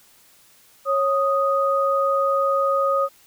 sine tone pair together, 549.6 / 1244.5 Hz, C#5 / D#6, -15 / 0 cents, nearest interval octave + major second, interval 1415 cents, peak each -20 / -20 dBFS, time 0.85-3.09 s, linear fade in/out 50 ms, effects white hiss -54 dBFS RMS until 3.26 s

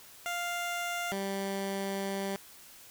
15% pulse tone pair in turn, 698.5 / 196.01 Hz, F5 / G3, 0 / 0 cents, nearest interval octave + minor seventh, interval 2200 cents, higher first, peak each -26 dBFS, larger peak neither, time 0.26-1.12 / 1.12-2.36 s, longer second, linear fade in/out 0 ms, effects white hiss -53 dBFS RMS until 2.9 s

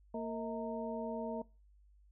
harmonic tone with a mistuned harmonic, 230.1 Hz, A#3, 22 cents flat, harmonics 1 / 2 / 3 / 4, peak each -40 / -42 / -42 / -46 dBFS, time 0.14-1.42 s, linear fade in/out 5 ms, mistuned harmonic 3, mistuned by -130 cents, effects noise-tail reverb RT60 0.3 s tail -21 dB re dry + added 50 Hz sine -61 dBFS peak until 2.11 s

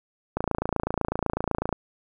click train, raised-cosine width 1 ms, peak -11 dBFS, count 39, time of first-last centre 0.37-1.727 s, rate 28 Hz, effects none

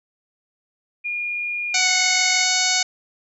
sine tone with pitch glide, 2426 to 2174 Hz, D#7 to C#7, -44 to -34 cents, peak -23 dBFS, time 1.04-2.45 s, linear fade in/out 20 ms, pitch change -190 cents, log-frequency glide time 1.72-1.88 s
harmonic tone, 740 Hz, F#5, in tune, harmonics 1 / 2 / 3 / 4 / 5 / 6 / 7 / 8 / 9 / 10, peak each -28 / -29 / -24 / -30 / -27 / -24 / -27 / -26 / -25 / -30 dBFS, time 1.74-2.83 s, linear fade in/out 5 ms
effects none

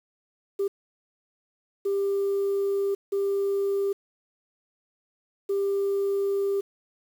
sine tone bursts at uneven times, 396.8 Hz, G4, 21 cents sharp, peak -21 dBFS, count 4, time 0.59-0.68 / 1.85-2.95 / 3.12-3.93 / 5.49-6.61 s, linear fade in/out 10 ms, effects tanh soft clip ceiling -20 dBFS + 8-bit

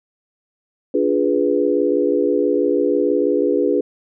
sine chord, D diminished seventh, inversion none, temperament equal with one note detuned, 290 / 349.2 / 415.3 / 493.9 Hz, D4 / F4 / Ab4 / Cb5, -22 / 0 / 0 / 0 cents, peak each -20 / -21 / -19 / -20 dBFS, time 0.94-3.81 s, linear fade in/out 5 ms, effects none

